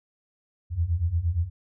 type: beating tone pair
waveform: sine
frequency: 79.8 / 88.4 Hz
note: D#2 / F2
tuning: +44 / +22 cents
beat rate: 8.6 Hz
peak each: -27 / -24 dBFS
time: 0.7-1.5 s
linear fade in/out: 50 ms
effects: none